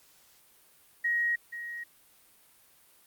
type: tone with echo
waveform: sine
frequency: 1889 Hz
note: A#6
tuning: 22 cents sharp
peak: -25 dBFS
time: 1.04-1.36 s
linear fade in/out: 10 ms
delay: 480 ms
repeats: 1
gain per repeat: -11 dB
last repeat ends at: 1.84 s
effects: white hiss -61 dBFS RMS until 3.06 s + Opus 48 kbps